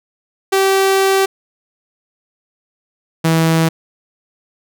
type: tone pair in turn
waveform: sawtooth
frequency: 386.9 / 162.67 Hz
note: G4 / E3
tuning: -23 / -23 cents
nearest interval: octave + minor third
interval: 1500 cents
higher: first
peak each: -7 dBFS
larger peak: neither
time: 0.52-1.26 / 3.24-3.69 s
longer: first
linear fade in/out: 10 ms
effects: none